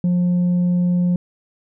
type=tone with tanh clipping; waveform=triangle; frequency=177.5 Hz; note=F3; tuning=28 cents sharp; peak=-15 dBFS; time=0.04-1.16 s; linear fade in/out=2 ms; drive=7 dB; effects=none